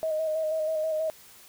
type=tone with vibrato; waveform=sine; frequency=629 Hz; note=D#5; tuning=19 cents sharp; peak=-25 dBFS; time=0.03-1.1 s; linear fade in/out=0 ms; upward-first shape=square; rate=6.2 Hz; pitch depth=26 cents each way; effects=white hiss -52 dBFS RMS until 1.48 s